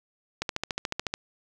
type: click train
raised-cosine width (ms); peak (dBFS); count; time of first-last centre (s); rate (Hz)
0.2; -11; 11; 0.42-1.139; 13.9
effects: none